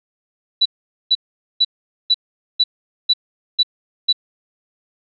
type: tone bursts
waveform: sine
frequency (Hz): 3951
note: B7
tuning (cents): 0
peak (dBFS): -10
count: 8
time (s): 0.61-4.128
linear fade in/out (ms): 10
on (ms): 46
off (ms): 450
effects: none